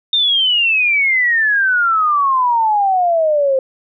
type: exponential sweep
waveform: sine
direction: down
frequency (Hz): 3669 to 521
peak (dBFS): -11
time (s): 0.13-3.59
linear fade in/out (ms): 2
effects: none